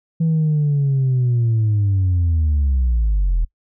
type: linear sweep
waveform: sine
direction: down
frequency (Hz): 164.81 to 38.89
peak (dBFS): -12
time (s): 0.2-3.45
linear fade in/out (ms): 10
effects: noise-tail reverb RT60 0.1 s tail -24 dB re dry + tanh soft clip ceiling -12 dBFS